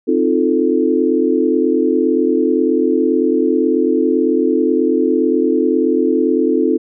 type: chord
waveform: sine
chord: F dominant seventh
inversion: second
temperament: equal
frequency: 261.6 / 311.1 / 349.2 / 440 Hz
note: C4 / Eb4 / F4 / A4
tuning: 0 / 0 / 0 / 0 cents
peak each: -17 dBFS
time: 0.07-6.78 s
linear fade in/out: 20 ms
effects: none